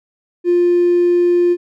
triangle tone with hard clipping, 350.7 Hz, F4, 7 cents sharp, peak -10 dBFS, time 0.44-1.57 s, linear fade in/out 50 ms, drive 3 dB, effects none

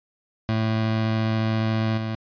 25% pulse tone with level steps, 110.7 Hz, A2, 11 cents sharp, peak -17 / -22 dBFS, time 0.49-2.15 s, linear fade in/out 0 ms, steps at 1.97 s, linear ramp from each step 10 ms, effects resampled to 11025 Hz

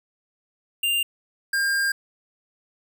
square tone pair in turn, 2794 / 1604.8 Hz, F7 / G6, 0 / +40 cents, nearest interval minor seventh, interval 960 cents, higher first, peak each -21 dBFS, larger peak neither, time 0.83-1.03 / 1.53-1.92 s, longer second, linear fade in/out 5 ms, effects none

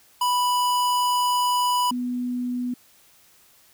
square / sine tone pair in turn, 987 / 246.8 Hz, B5 / B3, -1 / -1 cents, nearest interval 2 octaves, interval 2400 cents, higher first, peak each -20 / -24 dBFS, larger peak first, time 0.21-1.91 / 1.91-2.74 s, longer first, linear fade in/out 5 ms, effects white hiss -56 dBFS RMS until 3.73 s

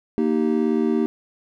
triangle chord, Eb major, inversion second, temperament just, 233.3 / 311.1 / 388.9 Hz, Bb3 / Eb4 / G4, +2 / 0 / -14 cents, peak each -19 / -21 / -21 dBFS, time 0.18-1.06 s, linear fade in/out 0 ms, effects none

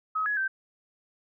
sine tone with pitch steps, 1274 / 1681 / 1557 Hz, D#6 / G#6 / G6, +41 / +20 / -12 cents, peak -25 dBFS, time 0.15-0.48 s, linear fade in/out 10 ms, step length 110 ms, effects none

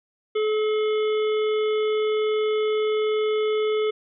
harmonic tone, 429.4 Hz, A4, 42 cents flat, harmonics 1 / 3 / 5 / 7 / 8, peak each -20 / -34 / -36 / -39 / -40 dBFS, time 0.35-3.91 s, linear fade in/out 10 ms, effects none

